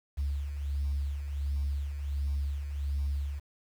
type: beating tone pair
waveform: sine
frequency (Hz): 69.5 / 70.9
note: C#2 / C#2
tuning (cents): +5 / +40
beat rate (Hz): 1.4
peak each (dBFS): -37 / -29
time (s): 0.17-3.4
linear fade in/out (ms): 20
effects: tanh soft clip ceiling -24 dBFS + 9-bit